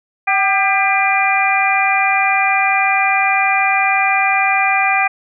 harmonic tone with a mistuned harmonic, 399.1 Hz, G4, 31 cents sharp, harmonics 2 / 3 / 4 / 5 / 6, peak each -16 / -21 / -22 / -20 / -16 dBFS, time 0.27-5.08 s, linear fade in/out 10 ms, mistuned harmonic 2, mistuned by -60 cents, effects none

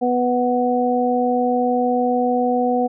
harmonic tone, 246.9 Hz, B3, in tune, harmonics 1 / 2 / 3, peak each -20 / -20 / -20 dBFS, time 0.01-2.88 s, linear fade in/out 20 ms, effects none

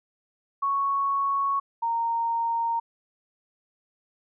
sine tone pair in turn, 1108.7 / 925 Hz, C#6 / A#5, 0 / -14 cents, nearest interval minor third, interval 314 cents, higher first, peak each -22 / -23 dBFS, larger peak first, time 0.62-1.6 / 1.82-2.8 s, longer neither, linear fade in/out 10 ms, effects none

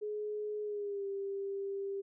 sine tone with pitch glide, 420.9 to 395 Hz, G#4 to G4, +23 to +13 cents, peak -35 dBFS, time 0.01-2.02 s, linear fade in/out 20 ms, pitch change -110 cents, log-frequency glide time 0.63-1.06 s, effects none

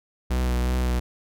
45% pulse tone with vibrato, 62 Hz, B1, 7 cents sharp, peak -21 dBFS, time 0.3-1 s, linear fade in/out 10 ms, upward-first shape sine, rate 2.7 Hz, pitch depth 22 cents each way, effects none

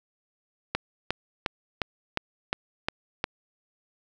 click train, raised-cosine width 0.3 ms, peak -9 dBFS, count 8, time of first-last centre 0.75-3.241 s, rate 2.81 Hz, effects none

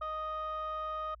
sine tone pair together, 622.3 / 1244.6 Hz, D#5 / D#6, 0 / 0 cents, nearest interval octave, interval 1200 cents, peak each -38 / -33 dBFS, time 0.01-1.15 s, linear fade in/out 10 ms, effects tanh soft clip ceiling -32 dBFS + added 57 Hz sine -53 dBFS peak until 1.2 s

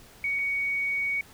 sine tone pair in turn, 2240 / 2240 Hz, C#7 / C#7, +18 / +18 cents, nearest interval unison, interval 0 cents, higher neither, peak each -25 dBFS, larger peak neither, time 0.24-0.39 / 0.39-1.21 s, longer second, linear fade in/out 2 ms, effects pink hiss -52 dBFS RMS until 1.33 s

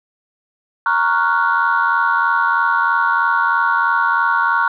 sine chord, Gb major seventh, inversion first, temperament equal, 932.3 / 1108.7 / 1396.9 / 1480 Hz, Bb5 / Db6 / F6 / Gb6, 0 / 0 / 0 / 0 cents, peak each -18 dBFS, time 0.86-4.68 s, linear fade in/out 2 ms, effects tanh soft clip ceiling -5 dBFS

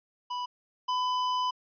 square tone pair in turn, 987.8 / 1002.7 Hz, B5 / B5, 0 / +26 cents, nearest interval unison, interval 26 cents, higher second, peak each -32 / -27 dBFS, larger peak second, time 0.3-0.46 / 0.88-1.51 s, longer second, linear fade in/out 10 ms, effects resampled to 11025 Hz

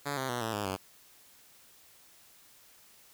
5% pulse tone with pitch steps, 142.8 / 131.71 / 121.48 / 112.04 / 103.34 / 95.31 Hz, D3 / C3 / B2 / A2 / G#2 / G2, -48 / +12 / -28 / +32 / -8 / -48 cents, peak -21 dBFS, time 0.05-0.77 s, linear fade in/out 20 ms, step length 120 ms, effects white hiss -59 dBFS RMS until 3.13 s

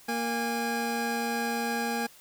25% pulse tone pair together, 233.1 / 817.3 Hz, A#3 / G#5, 0 / -28 cents, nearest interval octave + minor seventh, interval 2172 cents, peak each -27 dBFS, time 0.08-2.07 s, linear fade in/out 10 ms, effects white hiss -54 dBFS RMS until 2.2 s

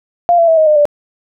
sine tone with pitch steps, 696 / 672.7 / 650.1 / 628.4 / 607.3 / 587 Hz, F5 / E5 / E5 / D#5 / D#5 / D5, -6 / +35 / -24 / +17 / -42 / -1 cents, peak -6 dBFS, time 0.29-0.854 s, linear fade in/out 0 ms, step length 94 ms, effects none

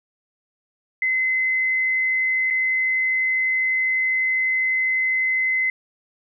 sine tone with dropouts, 2048 Hz, C7, 38 cents flat, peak -18 dBFS, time 1.02-5.7 s, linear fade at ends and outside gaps 2 ms, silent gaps 2.503-2.507 s, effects none

